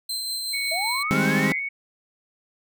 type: tone with tremolo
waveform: sawtooth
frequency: 4109 Hz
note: C8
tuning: 32 cents flat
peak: -23 dBFS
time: 0.09-1.03 s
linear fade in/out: 5 ms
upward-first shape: sine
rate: 5.3 Hz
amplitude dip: 25%
type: tone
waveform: sine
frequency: 2221 Hz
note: C#7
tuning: 3 cents sharp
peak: -26 dBFS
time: 0.53-1.69 s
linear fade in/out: 10 ms
type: linear sweep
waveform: sine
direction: up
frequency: 622.3 to 2131 Hz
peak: -27 dBFS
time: 0.71-1.6 s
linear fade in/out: 10 ms
type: chord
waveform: 35% pulse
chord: Ab major seventh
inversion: second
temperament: equal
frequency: 155.56 / 196 / 207.7 / 261.6 Hz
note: Eb3 / G3 / Ab3 / C4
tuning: 0 / 0 / 0 / 0 cents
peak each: -24 dBFS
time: 1.11-1.52 s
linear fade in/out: 0 ms
effects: none